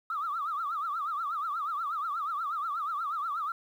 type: tone with vibrato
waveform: sine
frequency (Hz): 1244.5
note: D#6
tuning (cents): 0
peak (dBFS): -29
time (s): 0.1-3.52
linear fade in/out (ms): 2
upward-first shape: triangle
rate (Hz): 8.3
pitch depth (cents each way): 200
effects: tanh soft clip ceiling -25 dBFS + 10-bit